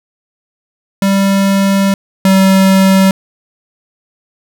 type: tone pair in turn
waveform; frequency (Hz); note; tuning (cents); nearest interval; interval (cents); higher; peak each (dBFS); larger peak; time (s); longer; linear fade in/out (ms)
square; 196 / 191.74; G3 / G3; 0 / -38; unison; 38; first; -9 / -6; second; 1.02-1.94 / 2.25-3.11; first; 2
effects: none